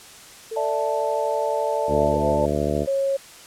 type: tone with pitch glide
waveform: sine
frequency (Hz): 446.7 to 510.2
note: A4 to C5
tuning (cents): +26 to -44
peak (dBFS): -27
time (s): 0.51-2.46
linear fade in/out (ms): 10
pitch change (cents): +230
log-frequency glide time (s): 2.12-2.19
type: chord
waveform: sine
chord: D suspended second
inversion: none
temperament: equal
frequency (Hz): 587.3 / 659.3 / 880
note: D5 / E5 / A5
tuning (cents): 0 / 0 / 0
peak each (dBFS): -24 / -28 / -26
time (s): 0.56-2.46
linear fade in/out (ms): 10
type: harmonic tone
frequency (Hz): 73.7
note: D2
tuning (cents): +7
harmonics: 1 / 2 / 3 / 4 / 5 / 6 / 7 / 8 / 9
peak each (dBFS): -29 / -29 / -29 / -29 / -29 / -29 / -29 / -29 / -29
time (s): 1.87-2.87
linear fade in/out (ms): 50
type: tone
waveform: sine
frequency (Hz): 547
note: C#5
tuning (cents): -23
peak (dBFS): -19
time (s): 2.87-3.17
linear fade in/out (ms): 10
effects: white hiss -44 dBFS RMS until 3.46 s + low-pass 10000 Hz 12 dB/octave